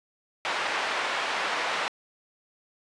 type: band-pass noise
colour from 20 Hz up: pink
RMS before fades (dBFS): -29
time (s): 0.45-1.88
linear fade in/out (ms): 0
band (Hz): 790 to 2900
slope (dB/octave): 12
effects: resampled to 22050 Hz